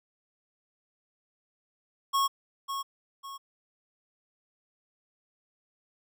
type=tone with echo; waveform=square; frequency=1097 Hz; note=C#6; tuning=18 cents flat; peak=-24 dBFS; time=2.13-2.28 s; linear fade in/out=20 ms; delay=550 ms; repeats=2; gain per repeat=-8 dB; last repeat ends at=3.38 s; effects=none